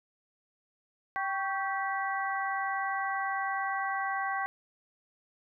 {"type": "harmonic tone with a mistuned harmonic", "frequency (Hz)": 390.3, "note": "G4", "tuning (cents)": -8, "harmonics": [2, 3, 4, 5], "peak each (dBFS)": [-33, -35, -36, -37], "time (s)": [1.16, 4.46], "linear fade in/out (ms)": 0, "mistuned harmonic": 3, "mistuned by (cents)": -77, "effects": []}